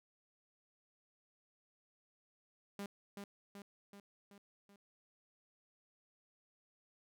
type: tone with echo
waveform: sawtooth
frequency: 200.8 Hz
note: G3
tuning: 42 cents sharp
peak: -38 dBFS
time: 2.79-2.86 s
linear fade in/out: 2 ms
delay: 380 ms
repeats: 5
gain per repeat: -4 dB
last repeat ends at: 4.76 s
effects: none